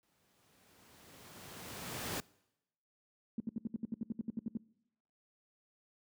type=noise with exponential growth; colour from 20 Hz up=pink; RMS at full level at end=-37 dBFS; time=0.03-2.2 s; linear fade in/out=0 ms; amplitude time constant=470 ms
type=tone bursts; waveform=sine; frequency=224.3 Hz; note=A3; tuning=34 cents sharp; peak=-33 dBFS; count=14; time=3.38-4.571 s; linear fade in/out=2 ms; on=21 ms; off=69 ms
effects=noise-tail reverb RT60 0.9 s tail -24 dB re dry + high-pass 100 Hz 12 dB/octave